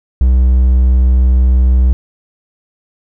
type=tone; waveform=triangle; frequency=63.1 Hz; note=B1; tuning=38 cents sharp; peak=-4 dBFS; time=0.21-1.93 s; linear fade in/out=0 ms; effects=none